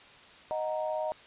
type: chord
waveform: sine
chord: D# minor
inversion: none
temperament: equal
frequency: 622.3 / 740 / 932.3 Hz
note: D#5 / F#5 / A#5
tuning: 0 / 0 / 0 cents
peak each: -31 / -37 / -37 dBFS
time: 0.51-1.12 s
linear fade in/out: 0 ms
effects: white hiss -53 dBFS RMS until 1.26 s + resampled to 8000 Hz